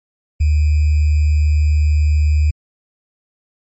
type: tone with sample-and-hold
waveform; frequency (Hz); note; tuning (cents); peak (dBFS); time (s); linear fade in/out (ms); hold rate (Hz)
sine; 75.6; D#2; -49; -10; 0.4-2.51; 10; 2450
effects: MP3 32 kbps